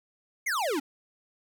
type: exponential sweep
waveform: square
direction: down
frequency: 2264 to 260.4 Hz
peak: -27 dBFS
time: 0.46-0.8 s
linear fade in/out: 10 ms
effects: none